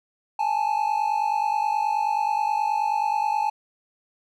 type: tone pair together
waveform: triangle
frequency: 830.6 / 880 Hz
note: G#5 / A5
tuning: 0 / 0 cents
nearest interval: minor second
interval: 100 cents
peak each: -22 dBFS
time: 0.39-3.5 s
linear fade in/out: 5 ms
effects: none